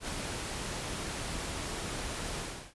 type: noise with ADSR envelope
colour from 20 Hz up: pink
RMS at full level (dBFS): -35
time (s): 0-2.74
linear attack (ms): 82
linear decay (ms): 6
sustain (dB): -2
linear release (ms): 340
effects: resampled to 24000 Hz